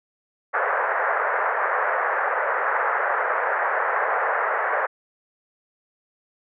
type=band-pass noise; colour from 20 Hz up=white; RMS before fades=-23 dBFS; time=0.53-4.87 s; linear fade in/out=20 ms; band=460 to 1800 Hz; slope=48 dB/octave; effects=none